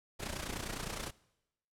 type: noise with amplitude modulation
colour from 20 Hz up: pink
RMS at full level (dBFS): -37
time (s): 0.19-1.11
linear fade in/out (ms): 20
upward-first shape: sine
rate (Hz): 29.8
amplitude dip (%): 70
effects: noise-tail reverb RT60 0.9 s tail -22 dB re dry + low-pass 11000 Hz 12 dB/octave